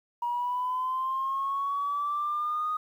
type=linear sweep; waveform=sine; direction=up; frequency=952 to 1244.5 Hz; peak=-26 dBFS; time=0.22-2.77 s; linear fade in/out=5 ms; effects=tanh soft clip ceiling -22 dBFS + 10-bit